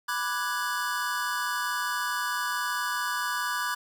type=chord; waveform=square; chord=G# half-diminished seventh; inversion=first; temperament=equal; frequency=987.8 / 1174.7 / 1480 / 1661.2 Hz; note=B5 / D6 / F#6 / G#6; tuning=0 / 0 / 0 / 0 cents; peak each=-34 dBFS; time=0.08-3.75 s; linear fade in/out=10 ms; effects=none